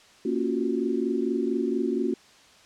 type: chord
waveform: sine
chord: Gb major seventh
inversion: first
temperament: equal with one note detuned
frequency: 233.1 / 277.2 / 349.2 / 373.6 Hz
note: Bb3 / Db4 / F4 / Gb4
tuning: 0 / 0 / 0 / +17 cents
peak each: -29 dBFS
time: 0.25-2.14 s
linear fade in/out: 5 ms
effects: white hiss -54 dBFS RMS until 2.65 s + low-pass 6000 Hz 12 dB/octave